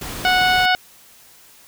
pink noise, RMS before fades -30 dBFS, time 0.01-0.66 s, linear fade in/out 5 ms
harmonic tone, 736 Hz, F#5, 9 cents flat, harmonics 1 / 2 / 3 / 4 / 5 / 6 / 7, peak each -17 / -18 / -23 / -23 / -27 / -29 / -31 dBFS, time 0.25-0.75 s, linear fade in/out 0 ms
effects white hiss -48 dBFS RMS until 1.67 s

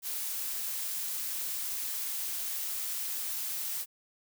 blue noise, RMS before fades -35 dBFS, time 0.02-3.86 s, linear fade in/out 50 ms, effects none

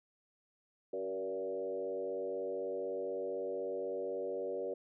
sine tone with frequency modulation, 476.3 Hz, A#4, 37 cents sharp, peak -35 dBFS, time 0.93-4.74 s, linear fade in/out 5 ms, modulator 96 Hz, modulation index 1.3, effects none

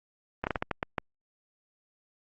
slowing click train, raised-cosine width 0.5 ms, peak -13 dBFS, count 8, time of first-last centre 0.44-0.982 s, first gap 29 ms, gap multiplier 1.32, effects Opus 24 kbps

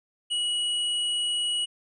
triangle tone with tanh clipping, 2918 Hz, F#7, 25 cents flat, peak -26 dBFS, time 0.3-1.66 s, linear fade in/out 20 ms, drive 18 dB, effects resampled to 24000 Hz

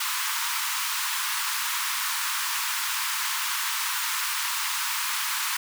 pink high-pass noise, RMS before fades -28 dBFS, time 0-5.57 s, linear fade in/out 5 ms, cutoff 910 Hz, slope 96 dB/octave, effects none

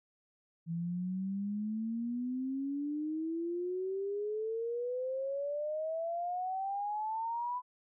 sine exponential sweep, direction up, 164.4 to 1002 Hz, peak -33 dBFS, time 0.66-7.62 s, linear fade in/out 50 ms, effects none

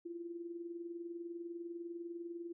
sine tone with tremolo, 341.8 Hz, F4, 37 cents flat, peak -39 dBFS, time 0.05-2.53 s, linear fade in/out 10 ms, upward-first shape triangle, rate 20 Hz, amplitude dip 65%, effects none

